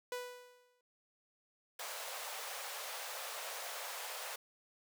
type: tone with exponential decay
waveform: sawtooth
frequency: 493.9 Hz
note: B4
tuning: in tune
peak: -33 dBFS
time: 0.12-0.81 s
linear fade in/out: 2 ms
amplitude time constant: 150 ms
type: high-pass noise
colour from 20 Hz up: pink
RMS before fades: -44 dBFS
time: 1.79-4.36 s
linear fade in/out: 5 ms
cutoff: 500 Hz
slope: 48 dB/octave
effects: none